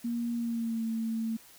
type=tone with pitch glide; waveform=sine; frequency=235.7 to 224.9 Hz; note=A#3 to A3; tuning=+19 to +38 cents; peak=-29 dBFS; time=0.04-1.37 s; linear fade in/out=10 ms; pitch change=-81 cents; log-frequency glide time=0.35-0.85 s; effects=white hiss -55 dBFS RMS until 1.58 s